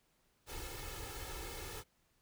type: noise with comb filter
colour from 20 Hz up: pink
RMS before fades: -45 dBFS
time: 0.46-1.84 s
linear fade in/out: 50 ms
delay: 2.3 ms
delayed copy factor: +0.85
effects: pink hiss -75 dBFS RMS until 2.21 s